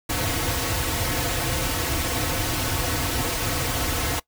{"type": "noise with comb filter", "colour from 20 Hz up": "pink", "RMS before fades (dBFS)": -25, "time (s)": [0.09, 4.2], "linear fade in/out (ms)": 10, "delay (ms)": 5, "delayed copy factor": -0.8, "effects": ["noise-tail reverb RT60 0.1 s tail -21 dB re dry"]}